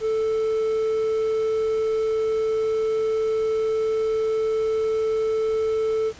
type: tone with quantisation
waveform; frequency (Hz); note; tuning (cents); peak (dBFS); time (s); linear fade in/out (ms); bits
triangle; 440; A4; 0; -18; 0-6.13; 50; 8
effects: pink hiss -45 dBFS RMS until 6.19 s + resampled to 16000 Hz